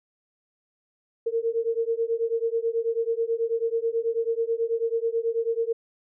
sine beating tone pair, 454.4 / 463.6 Hz, A#4 / A#4, -44 / -10 cents, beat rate 9.2 Hz, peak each -26 dBFS, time 1.26-5.73 s, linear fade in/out 10 ms, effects none

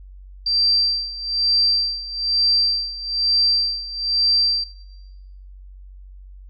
sine tone with tremolo, 4699 Hz, D8, in tune, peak -14 dBFS, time 0.46-4.64 s, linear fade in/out 5 ms, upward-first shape sine, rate 1.1 Hz, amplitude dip 85%, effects noise-tail reverb RT60 1.0 s tail -18 dB re dry + added 47 Hz sine -38 dBFS peak until 6.49 s

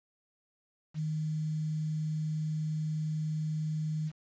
sine tone with quantisation, 155.2 Hz, D#3, 4 cents flat, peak -30 dBFS, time 0.94-4.12 s, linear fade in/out 50 ms, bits 9, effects resampled to 16000 Hz

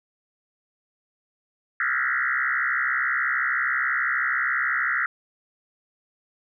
sine tone with frequency modulation, 1649 Hz, G#6, 13 cents flat, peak -21 dBFS, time 1.8-5.06 s, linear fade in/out 2 ms, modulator 66.2 Hz, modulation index 5.1, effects none

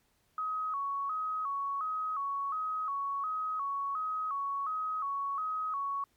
sine tone with vibrato, 1187 Hz, D6, 18 cents sharp, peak -31 dBFS, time 0.38-6.04 s, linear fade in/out 2 ms, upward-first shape square, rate 1.4 Hz, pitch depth 110 cents each way, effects pink hiss -72 dBFS RMS until 6.16 s + MP3 96 kbps

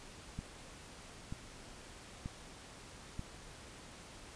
click train, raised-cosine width 5 ms, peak -28 dBFS, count 4, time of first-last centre 0.39-3.194 s, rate 1.07 Hz, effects pink hiss -53 dBFS RMS until 4.35 s + resampled to 22050 Hz

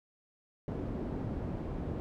white low-pass noise, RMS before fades -37 dBFS, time 0.68-2 s, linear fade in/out 0 ms, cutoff 290 Hz, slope 12 dB/octave, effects none

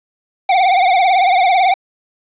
square tone with vibrato, 742 Hz, F#5, 5 cents sharp, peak -10 dBFS, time 0.49-1.74 s, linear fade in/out 5 ms, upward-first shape triangle, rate 18 Hz, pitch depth 120 cents each way, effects resampled to 8000 Hz + 7-bit

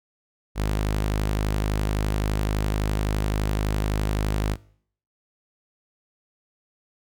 sawtooth tone, 51.8 Hz, G#1, 4 cents flat, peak -18 dBFS, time 0.55-4.57 s, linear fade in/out 50 ms, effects noise-tail reverb RT60 0.6 s tail -22 dB re dry

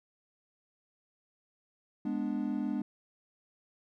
triangle chord, G# diminished, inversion none, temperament equal, 207.7 / 246.9 / 293.7 Hz, G#3 / B3 / D4, 0 / 0 / 0 cents, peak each -33 dBFS, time 2.05-2.82 s, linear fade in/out 5 ms, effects none

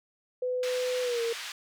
sine tone with pitch glide, 502 to 463 Hz, B4 to A#4, +28 to -12 cents, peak -27 dBFS, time 0.42-1.33 s, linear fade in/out 5 ms, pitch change -140 cents, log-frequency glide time 1.02-1.22 s
white band-pass noise, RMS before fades -39 dBFS, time 0.63-1.52 s, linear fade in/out 2 ms, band 1300 to 4200 Hz, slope 12 dB/octave
effects none

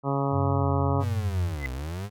harmonic tone, 138.7 Hz, C#3, 1 cent sharp, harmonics 1 / 2 / 3 / 4 / 5 / 6 / 7 / 8 / 9, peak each -27 / -30 / -32 / -33 / -34 / -35 / -35 / -36 / -37 dBFS, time 0.03-1.05 s, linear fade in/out 50 ms
sine tone with vibrato, 93 Hz, F#2, 9 cents sharp, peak -25 dBFS, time 0.31-1.56 s, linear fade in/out 50 ms, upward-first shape square, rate 1.6 Hz, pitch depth 59 cents each way
35% pulse linear two-way sweep, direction down then up, 127.7 to 61.74 to 106.2 Hz, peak -29 dBFS, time 0.99-2.1 s, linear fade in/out 50 ms, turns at 1.72 s
sine tone with exponential growth, 2033 Hz, B6, 50 cents sharp, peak -25 dBFS, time 1.56-1.66 s, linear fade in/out 0 ms, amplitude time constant 21 ms
effects none

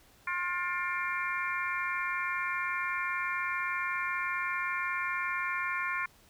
harmonic tone with a mistuned harmonic, 354.9 Hz, F4, 28 cents sharp, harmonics 3 / 4 / 5 / 6 / 7, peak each -35 / -36 / -37 / -38 / -38 dBFS, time 0.27-6.06 s, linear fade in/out 5 ms, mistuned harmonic 7, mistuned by -84 cents, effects pink hiss -61 dBFS RMS until 6.29 s

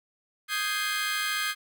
25% pulse chord, Ab major seventh, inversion second, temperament equal, 1244.5 / 1568 / 1661.2 / 2093 Hz, Eb6 / G6 / Ab6 / C7, 0 / 0 / 0 / 0 cents, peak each -29 dBFS, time 0.48-1.55 s, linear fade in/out 50 ms, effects none

